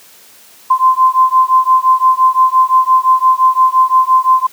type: beating tone pair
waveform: sine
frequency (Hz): 1034 / 1039.8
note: C6 / C6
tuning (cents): -21 / -11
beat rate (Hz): 5.8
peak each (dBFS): -10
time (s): 0.7-4.47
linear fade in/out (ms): 10
effects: white hiss -42 dBFS RMS until 4.52 s + high-pass 150 Hz 12 dB/octave